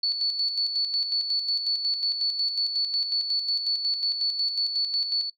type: tone with tremolo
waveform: sine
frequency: 4449 Hz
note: C#8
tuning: 5 cents sharp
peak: -21 dBFS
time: 0.03-5.3 s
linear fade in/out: 5 ms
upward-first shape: square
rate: 5.5 Hz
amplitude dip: 50%
effects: noise-tail reverb RT60 0.1 s tail -18 dB re dry